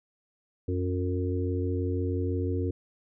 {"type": "harmonic tone with a mistuned harmonic", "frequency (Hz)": 91.3, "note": "F#2", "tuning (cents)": -23, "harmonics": [1, 3, 4, 5], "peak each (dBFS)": [-28, -33, -34, -35], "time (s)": [0.68, 2.71], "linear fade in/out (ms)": 5, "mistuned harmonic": 4, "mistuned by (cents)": -25, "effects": []}